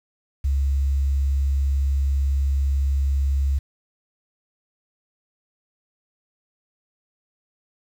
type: tone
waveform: sine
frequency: 69 Hz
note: C#2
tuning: 7 cents flat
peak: -17 dBFS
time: 0.44-3.59 s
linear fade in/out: 10 ms
effects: tanh soft clip ceiling -13 dBFS + 8-bit